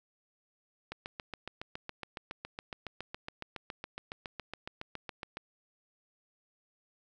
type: click train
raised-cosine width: 0.3 ms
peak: -23 dBFS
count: 33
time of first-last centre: 0.92-5.371 s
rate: 7.19 Hz
effects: none